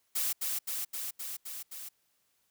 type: noise with echo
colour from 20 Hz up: blue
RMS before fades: -31 dBFS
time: 0.15-0.33 s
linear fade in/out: 10 ms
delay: 260 ms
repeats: 6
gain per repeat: -2 dB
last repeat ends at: 1.89 s
effects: white hiss -74 dBFS RMS until 2.5 s